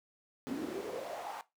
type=noise with high-pass filter sweep; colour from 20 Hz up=brown; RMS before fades=-40 dBFS; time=0.47-1.41 s; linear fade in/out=0 ms; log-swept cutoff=240 to 940 Hz; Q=4.9; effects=noise-tail reverb RT60 0.2 s tail -17 dB re dry